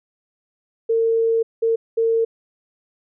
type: tone bursts at uneven times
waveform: sine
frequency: 454.6 Hz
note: A#4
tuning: 43 cents flat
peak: -15 dBFS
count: 3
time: 0.89-1.43 / 1.62-1.76 / 1.97-2.25 s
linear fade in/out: 10 ms
effects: none